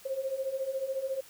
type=beating tone pair; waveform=sine; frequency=523.3 / 537.3 Hz; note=C5 / C5; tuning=0 / +46 cents; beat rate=14 Hz; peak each=-36 / -32 dBFS; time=0.05-1.21 s; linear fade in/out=10 ms; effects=white hiss -54 dBFS RMS until 1.29 s